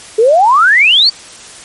sine exponential sweep, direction up, 419.2 to 4699 Hz, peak -4 dBFS, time 0.18-1.1 s, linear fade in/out 10 ms, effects white hiss -33 dBFS RMS until 1.64 s + MP3 48 kbps

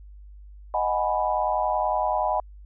sine chord, G# minor seventh, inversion second, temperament equal, 622.3 / 740 / 830.6 / 987.8 Hz, D#5 / F#5 / G#5 / B5, 0 / 0 / 0 / 0 cents, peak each -27 dBFS, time 0.74-2.4 s, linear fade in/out 2 ms, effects added 50 Hz sine -42 dBFS peak until 2.65 s

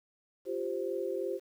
sine chord, F suspended second, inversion none, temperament equal, 349.2 / 392 / 523.3 Hz, F4 / G4 / C5, 0 / 0 / 0 cents, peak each -37 / -35 / -36 dBFS, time 0.45-1.4 s, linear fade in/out 50 ms, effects 10-bit

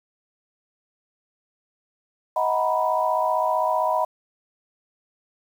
sine chord, B major seventh, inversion first, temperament equal with one note detuned, 632.4 / 740 / 932.3 / 987.8 Hz, D#5 / F#5 / A#5 / B5, +28 / 0 / 0 / 0 cents, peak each -24 / -26 / -29 / -23 dBFS, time 2.36-4.05 s, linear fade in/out 5 ms, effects 8-bit

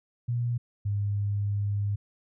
sine tone pair in turn, 119.9 / 101.79 Hz, A#2 / G#2, +49 / -34 cents, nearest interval minor third, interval 283 cents, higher first, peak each -25 dBFS, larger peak neither, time 0.28-0.58 / 0.85-1.96 s, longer second, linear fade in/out 10 ms, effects none

